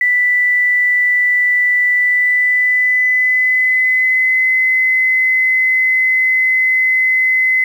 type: tone with pitch glide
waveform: sine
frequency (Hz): 1978 to 2038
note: B6 to C7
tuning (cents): +2 to -46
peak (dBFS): -10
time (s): 0.01-7.64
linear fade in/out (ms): 2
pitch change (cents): +52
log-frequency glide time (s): 1.94-4.48
effects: 7-bit